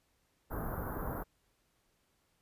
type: band-stop noise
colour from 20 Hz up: pink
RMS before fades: -38 dBFS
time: 0.5-1.24 s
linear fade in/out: 20 ms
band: 1500 to 13000 Hz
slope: 48 dB/octave
effects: pink hiss -75 dBFS RMS until 2.41 s + resampled to 32000 Hz